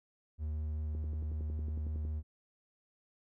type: tone with vibrato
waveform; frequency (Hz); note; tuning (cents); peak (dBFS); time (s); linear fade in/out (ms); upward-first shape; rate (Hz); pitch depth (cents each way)
triangle; 76.6; D#2; -27; -32; 0.38-2.23; 50; sine; 5.3; 9
type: click train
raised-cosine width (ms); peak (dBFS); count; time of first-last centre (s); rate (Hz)
3; -34; 13; 0.95-2.051; 10.9
effects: none